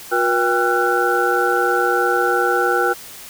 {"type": "tone cluster", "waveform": "sine", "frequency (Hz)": [359.7, 479.3, 795, 1361, 1484], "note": ["F#4", "A#4", "G5", "F6", "F#6"], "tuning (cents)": [-49, 48, 24, -45, 5], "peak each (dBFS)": -21, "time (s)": [0.11, 2.94], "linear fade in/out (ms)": 20, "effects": ["white hiss -37 dBFS RMS until 3.29 s"]}